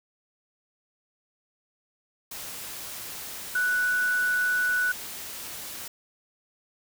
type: tone in noise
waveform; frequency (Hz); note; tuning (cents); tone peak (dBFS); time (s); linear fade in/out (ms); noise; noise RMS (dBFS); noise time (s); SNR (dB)
sine; 1481; F#6; +1; -22; 3.55-4.92; 5; white; -38; 2.31-5.88; +13
effects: none